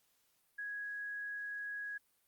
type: tone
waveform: sine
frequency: 1662 Hz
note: G#6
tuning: 1 cent sharp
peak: -39 dBFS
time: 0.58-1.98 s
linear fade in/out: 10 ms
effects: white hiss -75 dBFS RMS until 2.27 s + Opus 48 kbps